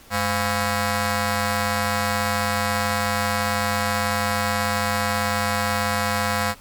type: ring-modulated tone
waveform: 10% pulse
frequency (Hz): 304.1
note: D#4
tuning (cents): -40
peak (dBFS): -9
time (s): 0.1-6.55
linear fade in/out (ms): 50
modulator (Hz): 397
effects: pink hiss -48 dBFS RMS until 6.6 s + MP3 96 kbps